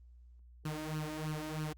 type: tone with flanger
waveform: sawtooth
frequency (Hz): 154.4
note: D#3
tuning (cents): -13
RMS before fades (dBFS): -39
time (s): 0.65-1.73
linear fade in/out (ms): 5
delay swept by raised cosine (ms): 0.68 to 3.38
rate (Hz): 3.1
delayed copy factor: +0.7
effects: added 60 Hz sine -54 dBFS peak until 1.77 s + Opus 32 kbps